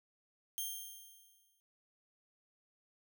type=tone with exponential decay; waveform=5% pulse; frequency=3183 Hz; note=G7; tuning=26 cents sharp; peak=-27 dBFS; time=0.58-1.6 s; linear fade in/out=0 ms; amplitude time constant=220 ms; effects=none